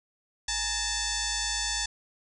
sine tone with frequency modulation, 830.6 Hz, G#5, in tune, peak -27 dBFS, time 0.48-1.86 s, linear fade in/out 5 ms, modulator 885 Hz, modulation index 7.9, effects none

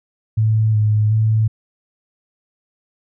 sine tone with pitch steps, 109.6 / 106.7 / 109.8 Hz, A2 / G#2 / A2, -6 / +47 / -3 cents, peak -12 dBFS, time 0.37-1.48 s, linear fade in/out 10 ms, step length 370 ms, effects none

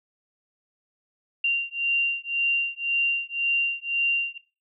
sine beating tone pair, 2771 / 2772.9 Hz, F7 / F7, -14 / -13 cents, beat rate 1.9 Hz, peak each -25 dBFS, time 1.44-4.38 s, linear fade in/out 5 ms, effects noise-tail reverb RT60 0.3 s tail -18 dB re dry

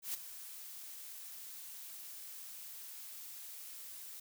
blue noise with ADSR envelope, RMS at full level -37 dBFS, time 0.02-4.2 s, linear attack 120 ms, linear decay 13 ms, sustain -12 dB, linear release 5 ms, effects none

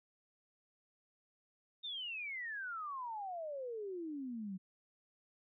sine exponential sweep, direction down, 3709 to 181.9 Hz, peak -40 dBFS, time 1.83-4.58 s, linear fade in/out 20 ms, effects none

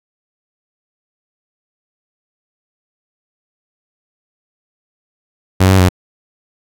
sawtooth tone with pitch steps, 94 / 95.1 / 91 Hz, F#2 / F#2 / F#2, +28 / +48 / -28 cents, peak -3 dBFS, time 5.6-5.891 s, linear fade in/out 10 ms, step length 97 ms, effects none

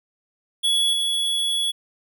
square tone with level steps, 3377 Hz, G#7, 28 cents sharp, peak -18 / -21 dBFS, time 0.63-1.72 s, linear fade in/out 20 ms, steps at 0.93 s, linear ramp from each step 2 ms, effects none

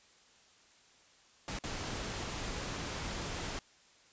pink noise with dropouts, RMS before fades -39 dBFS, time 1.48-3.59 s, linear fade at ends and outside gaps 1 ms, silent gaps 1.588-1.638 s, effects white hiss -63 dBFS RMS until 4.12 s + resampled to 16000 Hz

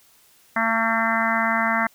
harmonic tone, 226.1 Hz, A3, 47 cents sharp, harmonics 1 / 3 / 4 / 5 / 6 / 7 / 8 / 9, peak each -27 / -27 / -27 / -27 / -27 / -27 / -27 / -27 dBFS, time 0.56-1.87 s, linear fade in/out 5 ms, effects white hiss -56 dBFS RMS until 1.94 s

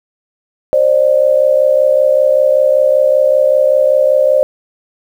sine tone pair together, 532.8 / 598 Hz, C5 / D5, +31 / +31 cents, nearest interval major second, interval 200 cents, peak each -10 dBFS, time 0.73-4.43 s, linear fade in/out 0 ms, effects 7-bit

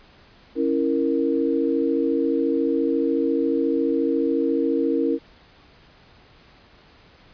sine chord, A# diminished, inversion first, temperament equal with one note detuned, 275.4 / 329.6 / 466.2 Hz, C#4 / E4 / A#4, -11 / 0 / 0 cents, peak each -23 dBFS, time 0.55-5.19 s, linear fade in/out 50 ms, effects pink hiss -52 dBFS RMS until 7.33 s + resampled to 11025 Hz

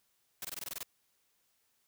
white noise bursts, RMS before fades -40 dBFS, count 9, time 0.42-0.831 s, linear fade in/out 2 ms, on 27 ms, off 21 ms, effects white hiss -75 dBFS RMS until 1.87 s

